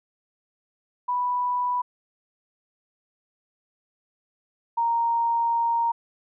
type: tone pair in turn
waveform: sine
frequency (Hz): 986 / 930.7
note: B5 / A#5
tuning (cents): -3 / -3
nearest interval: minor second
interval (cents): 100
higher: first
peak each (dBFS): -22 / -20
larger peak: second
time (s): 1.08-1.82 / 4.77-5.92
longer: second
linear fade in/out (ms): 10
effects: none